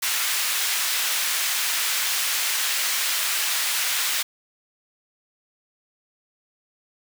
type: high-pass noise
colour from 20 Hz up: pink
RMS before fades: -24 dBFS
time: 0.02-4.23 s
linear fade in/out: 10 ms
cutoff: 1800 Hz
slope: 12 dB/octave
effects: none